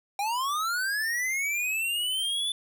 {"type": "linear sweep", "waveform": "square", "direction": "up", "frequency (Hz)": [784, 3500], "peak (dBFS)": -27, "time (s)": [0.19, 2.52], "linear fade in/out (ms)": 2, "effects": []}